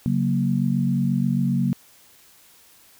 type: chord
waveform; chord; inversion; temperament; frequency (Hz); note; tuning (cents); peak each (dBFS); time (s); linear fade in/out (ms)
sine; F# major; second; equal; 138.59 / 185 / 233.1; C#3 / F#3 / A#3; 0 / 0 / 0; -23; 0.06-1.73; 0
effects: white hiss -53 dBFS RMS until 2.99 s